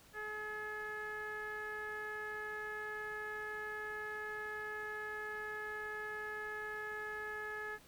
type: tone with low-pass filter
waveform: sawtooth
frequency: 425.6 Hz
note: G#4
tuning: 42 cents sharp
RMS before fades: -43 dBFS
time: 0.13-7.79 s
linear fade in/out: 50 ms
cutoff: 1700 Hz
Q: 6.9
effects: pink hiss -62 dBFS RMS until 7.87 s